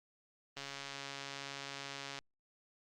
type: click train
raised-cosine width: 0.2 ms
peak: -26 dBFS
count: 226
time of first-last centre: 0.57-2.189 s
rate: 139 Hz
effects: Opus 32 kbps